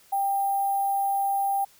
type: tone with sample-and-hold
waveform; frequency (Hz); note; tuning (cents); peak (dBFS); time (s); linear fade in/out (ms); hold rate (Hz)
sine; 793; G5; +20; -22; 0.12-1.65; 10; 11025
effects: white hiss -57 dBFS RMS until 1.79 s